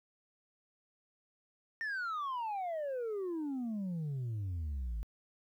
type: exponential sweep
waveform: sine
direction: down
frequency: 1832 to 51.2 Hz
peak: -32 dBFS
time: 1.81-5.03 s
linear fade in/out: 0 ms
effects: tanh soft clip ceiling -34 dBFS + 12-bit